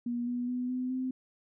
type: tone with pitch steps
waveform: sine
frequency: 240 / 244.3 / 248.8 / 253.2 / 257.8 Hz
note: B3 / B3 / B3 / B3 / C4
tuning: -49 / -19 / +13 / +43 / -26 cents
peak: -30 dBFS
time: 0.06-1.11 s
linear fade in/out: 5 ms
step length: 210 ms
effects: none